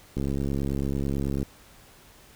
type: click train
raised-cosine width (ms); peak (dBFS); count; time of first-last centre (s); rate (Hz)
3; -16; 88; 0.17-1.429; 69.1
effects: pink hiss -53 dBFS RMS until 2.35 s